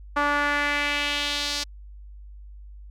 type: tone with band-pass filter sweep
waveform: sawtooth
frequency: 289.9 Hz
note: D4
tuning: 22 cents flat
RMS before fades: -25 dBFS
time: 0.16-1.64 s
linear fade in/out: 10 ms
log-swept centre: 1200 to 4900 Hz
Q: 2.1
effects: added 50 Hz sine -40 dBFS peak until 2.9 s